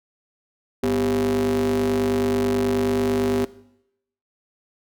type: ring-modulated tone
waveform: square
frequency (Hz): 74.1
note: D2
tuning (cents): +16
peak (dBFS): -17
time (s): 0.83-3.45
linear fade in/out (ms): 5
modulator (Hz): 321
effects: noise-tail reverb RT60 0.8 s tail -19 dB re dry